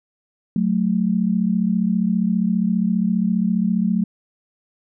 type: tone pair together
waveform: sine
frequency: 184.6 / 219.5 Hz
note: F#3 / A3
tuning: -4 / -4 cents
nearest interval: minor third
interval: 300 cents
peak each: -19 dBFS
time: 0.56-4.04 s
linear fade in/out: 2 ms
effects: none